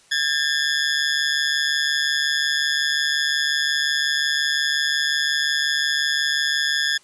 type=ring-modulated tone; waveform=20% pulse; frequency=1707 Hz; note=G#6; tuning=47 cents sharp; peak=-11 dBFS; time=0.11-6.98 s; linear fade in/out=10 ms; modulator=72.8 Hz; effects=white hiss -54 dBFS RMS until 7.03 s + resampled to 22050 Hz